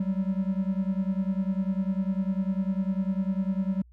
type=beating tone pair; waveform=triangle; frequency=187.7 / 197.7 Hz; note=F#3 / G3; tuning=+25 / +15 cents; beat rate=10 Hz; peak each=-25 / -27 dBFS; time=0-3.82 s; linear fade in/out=5 ms; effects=added 60 Hz sine -51 dBFS peak until 3.92 s